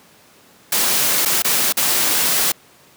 white noise with dropouts, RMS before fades -17 dBFS, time 0.72-2.52 s, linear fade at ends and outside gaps 5 ms, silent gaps 1.252-1.257 / 1.422-1.445 / 1.725-1.77 s, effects pink hiss -49 dBFS RMS until 2.96 s + high-pass 150 Hz 12 dB/octave

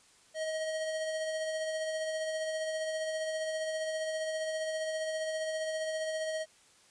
square tone with tremolo, 632 Hz, D#5, 27 cents sharp, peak -32 dBFS, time 0.34-6.46 s, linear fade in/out 50 ms, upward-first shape sine, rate 15 Hz, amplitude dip 30%, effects white hiss -62 dBFS RMS until 6.9 s + resampled to 22050 Hz

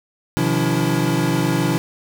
square tone cluster, 128.3 / 157.9 / 177.4 / 285.6 / 332.9 Hz, C3 / D#3 / F3 / D4 / E4, -34 / +26 / +27 / -48 / +17 cents, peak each -24 dBFS, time 0.37-1.78 s, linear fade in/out 0 ms, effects none

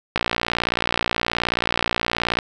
click train, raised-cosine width 0.3 ms, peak -3 dBFS, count 132, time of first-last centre 0.16-2.388 s, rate 58.8 Hz, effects none

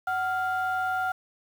sine tone pair together, 746.2 / 1396.9 Hz, F#5 / F6, +14 / 0 cents, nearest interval major seventh, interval 1086 cents, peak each -26 / -27 dBFS, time 0.07-1.12 s, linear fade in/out 5 ms, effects tanh soft clip ceiling -20 dBFS + 8-bit

